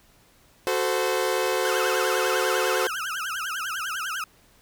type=chord; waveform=sawtooth; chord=F# diminished; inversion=none; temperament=equal with one note detuned; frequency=370 / 440 / 517.5 Hz; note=F#4 / A4 / C5; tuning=0 / 0 / -19 cents; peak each=-23 / -24 / -22 dBFS; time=0.67-2.87 s; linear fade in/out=0 ms
type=tone with vibrato; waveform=35% pulse; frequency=1419 Hz; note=F6; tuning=27 cents sharp; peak=-26 dBFS; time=1.65-4.24 s; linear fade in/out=2 ms; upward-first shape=triangle; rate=10 Hz; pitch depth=260 cents each way
effects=pink hiss -58 dBFS RMS until 4.61 s